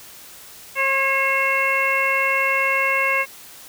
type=harmonic tone with a mistuned harmonic; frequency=540 Hz; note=C#5; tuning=45 cents flat; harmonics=1 / 2 / 3 / 4 / 5; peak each=-26 / -24 / -26 / -20 / -24 dBFS; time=0.75-3.26 s; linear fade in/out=50 ms; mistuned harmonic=3; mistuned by=+22 cents; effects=white hiss -42 dBFS RMS until 3.68 s